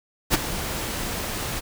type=noise with ADSR envelope; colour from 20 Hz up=pink; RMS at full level=-17 dBFS; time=0.3-1.61 s; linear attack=40 ms; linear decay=22 ms; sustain=-12 dB; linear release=27 ms; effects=none